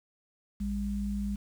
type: tone pair together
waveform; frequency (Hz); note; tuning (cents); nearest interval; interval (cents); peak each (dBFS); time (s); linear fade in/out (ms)
sine; 56.63 / 201.8; A#1 / G#3; -49 / -49; octave + minor seventh; 2200; -34 / -31; 0.6-1.36; 10
effects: 9-bit